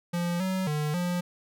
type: tone with pitch steps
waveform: square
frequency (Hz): 173.5 / 188 / 150.3 / 176.9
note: F3 / F#3 / D3 / F3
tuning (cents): -11 / +28 / +40 / +23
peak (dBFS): -27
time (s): 0.13-1.21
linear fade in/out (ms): 10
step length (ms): 270
effects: none